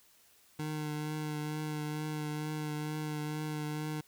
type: tone with vibrato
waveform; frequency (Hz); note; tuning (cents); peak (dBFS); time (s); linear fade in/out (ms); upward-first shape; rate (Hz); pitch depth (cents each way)
25% pulse; 152.1; D#3; -39; -31; 0.59-4.01; 5; triangle; 2.2; 22
effects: white hiss -64 dBFS RMS until 4.07 s